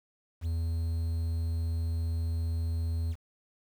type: tone with quantisation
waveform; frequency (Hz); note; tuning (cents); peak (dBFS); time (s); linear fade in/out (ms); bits
triangle; 82.5; E2; +2; -26; 0.41-3.16; 50; 9
effects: none